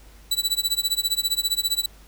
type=tone with tremolo; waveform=sawtooth; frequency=3951 Hz; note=B7; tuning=in tune; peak=-15 dBFS; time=0.31-1.86 s; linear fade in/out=5 ms; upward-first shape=sine; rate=15 Hz; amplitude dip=95%; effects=added 50 Hz sine -47 dBFS peak until 2.07 s + pink hiss -53 dBFS RMS until 2.07 s